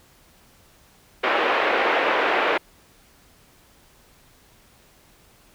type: band-pass noise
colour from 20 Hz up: pink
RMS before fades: -21 dBFS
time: 1.23-2.58 s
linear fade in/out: 10 ms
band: 390 to 2700 Hz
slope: 24 dB/octave
effects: pink hiss -55 dBFS RMS until 5.54 s